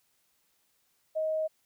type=tone; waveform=sine; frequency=629 Hz; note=D#5; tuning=19 cents sharp; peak=-27 dBFS; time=1.15-1.48 s; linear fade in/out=20 ms; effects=white hiss -72 dBFS RMS until 1.65 s